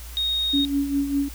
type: tone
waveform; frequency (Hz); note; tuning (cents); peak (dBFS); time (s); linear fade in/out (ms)
sine; 3729; A#7; 0; -21; 0.17-0.65; 0
type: tone with tremolo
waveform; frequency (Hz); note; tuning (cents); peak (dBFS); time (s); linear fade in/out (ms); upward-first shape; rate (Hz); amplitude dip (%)
sine; 280.9; C#4; +23; -18; 0.53-1.29; 10; sine; 5; 60
effects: added 59 Hz sine -36 dBFS peak until 1.34 s + white hiss -43 dBFS RMS until 1.34 s